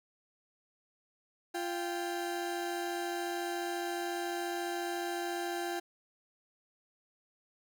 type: tone pair together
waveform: 30% pulse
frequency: 346.8 / 787.8 Hz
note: F4 / G5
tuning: -12 / +8 cents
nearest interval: octave + major second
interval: 1420 cents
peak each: -33 / -36 dBFS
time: 1.54-5.8 s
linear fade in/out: 10 ms
effects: none